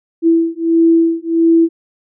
sine beating tone pair, 330.1 / 331.6 Hz, E4 / E4, +2 / +10 cents, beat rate 1.5 Hz, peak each -12 dBFS, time 0.22-1.69 s, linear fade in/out 50 ms, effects none

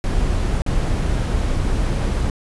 brown noise with dropouts, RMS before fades -19 dBFS, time 0.04-2.3 s, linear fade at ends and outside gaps 1 ms, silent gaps 0.62-0.663 s, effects resampled to 24000 Hz

